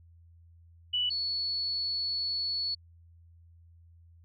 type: tone pair in turn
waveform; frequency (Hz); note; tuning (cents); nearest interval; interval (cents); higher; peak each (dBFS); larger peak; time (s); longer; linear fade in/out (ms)
sine; 2960 / 4411; F#7 / C#8; 0 / -9; perfect fifth; 691; second; -26 / -29; first; 0.93-1.1 / 1.1-2.75; second; 10
effects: added 84 Hz sine -54 dBFS peak until 4.24 s